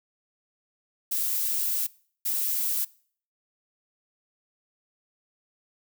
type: noise bursts at uneven times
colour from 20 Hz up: violet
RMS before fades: -27 dBFS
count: 2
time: 1.11-1.87 / 2.25-2.85 s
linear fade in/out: 10 ms
effects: noise-tail reverb RT60 0.5 s tail -22 dB re dry